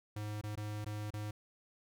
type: tone with dropouts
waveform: square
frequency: 105.4 Hz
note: G#2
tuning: 26 cents sharp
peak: -39 dBFS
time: 0.16-1.31 s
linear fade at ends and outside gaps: 5 ms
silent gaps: 0.413-0.436 / 0.555-0.573 / 0.846-0.861 / 1.105-1.137 s
effects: none